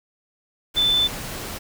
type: tone in noise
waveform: sine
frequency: 3520 Hz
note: A7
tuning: in tune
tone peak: -16 dBFS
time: 0.76-1.08 s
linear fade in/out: 20 ms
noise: pink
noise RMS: -32 dBFS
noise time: 0.74-1.59 s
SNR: +13 dB
effects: none